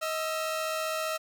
sawtooth tone pair together, 632.4 / 1340 Hz, D#5 / E6, +28 / +28 cents, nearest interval octave + minor second, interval 1300 cents, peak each -27 / -31 dBFS, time 0.01-1.18 s, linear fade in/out 20 ms, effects none

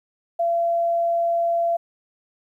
sine tone, 680 Hz, F5, 46 cents flat, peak -18 dBFS, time 0.39-1.77 s, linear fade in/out 10 ms, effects 10-bit

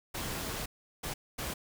pink noise bursts at uneven times, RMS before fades -37 dBFS, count 3, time 0.14-0.66 / 1.03-1.14 / 1.38-1.54 s, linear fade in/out 10 ms, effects none

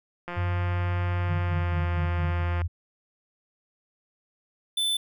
click train, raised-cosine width 0.5 ms, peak -20 dBFS, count 410, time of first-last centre 0.28-2.617 s, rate 175 Hz
sine tone with pitch glide, 92.5 to 84.82 Hz, F#2 to E2, 0 to +50 cents, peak -24 dBFS, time 0.36-2.68 s, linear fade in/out 20 ms, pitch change -150 cents, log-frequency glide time 1.36-1.79 s
sine tone with tremolo, 155.56 Hz, D#3, in tune, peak -28 dBFS, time 1.28-2.44 s, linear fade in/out 10 ms, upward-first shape sine, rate 4.4 Hz, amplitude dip 100%
square tone, 3520 Hz, A7, in tune, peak -24 dBFS, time 4.77-4.97 s, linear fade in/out 5 ms
effects none

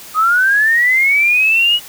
sine linear sweep, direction up, 1232 to 2931 Hz, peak -9 dBFS, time 0.14-1.8 s, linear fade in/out 50 ms, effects white hiss -35 dBFS RMS until 1.88 s

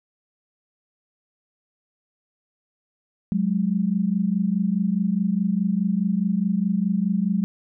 sine tone pair together, 184 / 208.8 Hz, F#3 / G#3, -9 / +10 cents, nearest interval major second, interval 219 cents, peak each -22 dBFS, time 3.32-7.44 s, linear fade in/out 0 ms, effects none

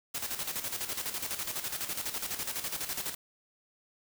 white noise with tremolo, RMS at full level -34 dBFS, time 0.14-3.15 s, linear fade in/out 10 ms, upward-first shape square, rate 12 Hz, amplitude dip 60%, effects none

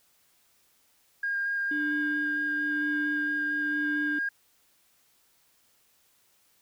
sine tone with vibrato, 1615 Hz, G#6, 49 cents flat, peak -26 dBFS, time 1.23-4.29 s, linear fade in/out 5 ms, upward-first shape square, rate 4.4 Hz, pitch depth 8 cents each way
sine tone with tremolo, 297.2 Hz, D4, 21 cents sharp, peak -28 dBFS, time 1.71-4.19 s, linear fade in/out 5 ms, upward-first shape sine, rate 1 Hz, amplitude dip 50%
effects tanh soft clip ceiling -20 dBFS + white hiss -66 dBFS RMS until 6.61 s

